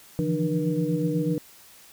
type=tone cluster; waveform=sine; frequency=146.8 / 165.3 / 173.4 / 301.7 / 479.1 Hz; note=D3 / E3 / F3 / D4 / A#4; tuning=0 / +5 / -12 / +47 / +47 cents; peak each=-32 / -27 / -30 / -27 / -30 dBFS; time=0.19-1.38 s; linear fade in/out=0 ms; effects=white hiss -51 dBFS RMS until 1.92 s